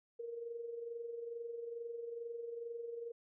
sine tone with amplitude modulation, 467.7 Hz, A#4, 6 cents sharp, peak -39 dBFS, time 0.19-3.12 s, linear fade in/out 10 ms, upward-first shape sine, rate 22.3 Hz, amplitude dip 55%, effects none

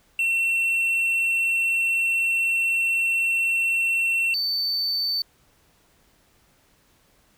triangle tone pair in turn, 2708 / 4543 Hz, E7 / C#8, +46 / +42 cents, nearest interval major sixth, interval 896 cents, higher second, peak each -18 / -21 dBFS, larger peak first, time 0.19-4.34 / 4.34-5.22 s, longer first, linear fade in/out 2 ms, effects pink hiss -61 dBFS RMS until 7.37 s

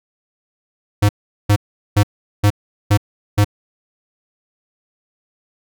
square tone bursts, 103 Hz, G#2, 14 cents flat, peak -10 dBFS, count 6, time 1.02-3.446 s, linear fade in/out 10 ms, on 71 ms, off 400 ms, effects none

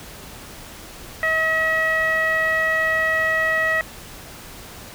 sawtooth tone with low-pass filter, 640 Hz, D#5, 49 cents sharp, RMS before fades -20 dBFS, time 1.23-3.81 s, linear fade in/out 0 ms, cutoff 2000 Hz, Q 8, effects pink hiss -39 dBFS RMS until 4.94 s

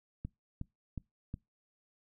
click train, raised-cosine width 5 ms, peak -26 dBFS, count 4, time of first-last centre 0.25-1.341 s, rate 2.75 Hz, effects noise-tail reverb RT60 0.2 s tail -24 dB re dry

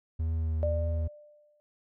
triangle tone with vibrato, 80 Hz, D#2, 49 cents sharp, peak -25 dBFS, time 0.19-1.08 s, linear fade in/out 10 ms, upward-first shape triangle, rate 1.8 Hz, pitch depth 26 cents each way
sine tone with exponential decay, 595 Hz, D5, 22 cents sharp, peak -26 dBFS, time 0.63-1.6 s, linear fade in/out 0 ms, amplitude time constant 210 ms
effects none

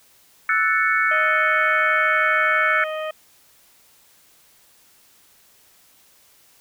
sine chord, F# minor seventh, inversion third, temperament equal, 1318.5 / 1480 / 1760 / 2217 Hz, E6 / F#6 / A6 / C#7, 0 / 0 / 0 / 0 cents, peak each -22 dBFS, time 0.49-2.84 s, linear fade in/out 2 ms
harmonic tone, 623 Hz, D#5, 2 cents sharp, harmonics 1 / 2 / 3 / 4 / 5, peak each -26 / -32 / -36 / -38 / -40 dBFS, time 1.11-3.11 s, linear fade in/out 5 ms
effects white hiss -55 dBFS RMS until 6.6 s

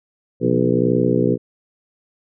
harmonic tone with a mistuned harmonic, 61.74 Hz, B1, in tune, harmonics 2 / 3 / 4 / 5 / 6 / 7 / 8, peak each -23 / -22 / -21 / -22 / -22 / -21 / -23 dBFS, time 0.4-1.38 s, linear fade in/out 50 ms, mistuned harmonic 3, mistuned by -90 cents, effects none

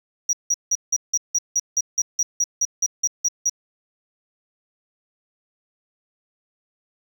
triangle tone bursts, 5770 Hz, F#8, 44 cents flat, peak -14 dBFS, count 16, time 0.29-3.496 s, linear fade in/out 5 ms, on 41 ms, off 170 ms, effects tanh soft clip ceiling -13 dBFS + 9-bit

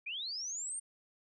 sine linear sweep, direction up, 2316 to 8960 Hz, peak -37 dBFS, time 0.06-0.8 s, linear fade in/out 10 ms, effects none

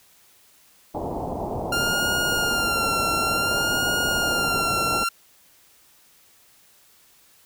white low-pass noise, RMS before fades -29 dBFS, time 0.94-5.04 s, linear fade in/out 10 ms, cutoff 890 Hz, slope 48 dB/octave
sawtooth tone with vibrato, 1396.9 Hz, F6, in tune, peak -18 dBFS, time 1.72-5.09 s, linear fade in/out 5 ms, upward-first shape sine, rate 0.56 Hz, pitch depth 39 cents each way
effects white hiss -56 dBFS RMS until 7.45 s

